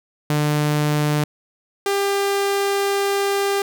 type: tone pair in turn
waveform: sawtooth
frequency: 149.2 / 398.3 Hz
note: D3 / G4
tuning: +28 / +28 cents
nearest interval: octave + perfect fourth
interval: 1700 cents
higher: second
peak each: -13 / -14 dBFS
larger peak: first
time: 0.3-1.24 / 1.86-3.62 s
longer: second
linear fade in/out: 2 ms
effects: none